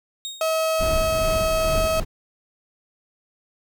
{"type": "tone with exponential decay", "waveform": "30% pulse", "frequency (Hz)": 3729, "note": "A#7", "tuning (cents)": 0, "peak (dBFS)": -24, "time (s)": [0.25, 0.65], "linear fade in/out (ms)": 0, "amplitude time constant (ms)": 86}
{"type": "tone", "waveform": "35% pulse", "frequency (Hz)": 641, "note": "E5", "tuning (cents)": -49, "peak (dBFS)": -18, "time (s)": [0.41, 2], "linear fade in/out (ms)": 2}
{"type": "noise with tremolo", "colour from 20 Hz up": "brown", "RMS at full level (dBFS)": -24, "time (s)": [0.79, 2.05], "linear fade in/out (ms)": 20, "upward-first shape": "triangle", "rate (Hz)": 2.4, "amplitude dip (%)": 45}
{"effects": []}